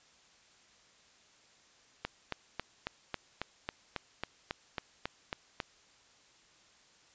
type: click train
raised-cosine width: 0.3 ms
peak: -18 dBFS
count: 14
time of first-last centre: 2.05-5.602 s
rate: 3.66 Hz
effects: white hiss -63 dBFS RMS until 7.14 s + resampled to 16000 Hz